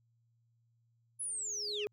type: linear sweep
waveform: sine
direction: down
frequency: 10548 to 2366 Hz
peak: -35 dBFS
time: 1.19-1.86 s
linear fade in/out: 20 ms
type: tone with exponential growth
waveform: sine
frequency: 415.9 Hz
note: G#4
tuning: 2 cents sharp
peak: -31 dBFS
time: 1.22-1.87 s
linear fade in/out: 0 ms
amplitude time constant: 140 ms
effects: tanh soft clip ceiling -30 dBFS + added 116 Hz sine -70 dBFS peak until 1.92 s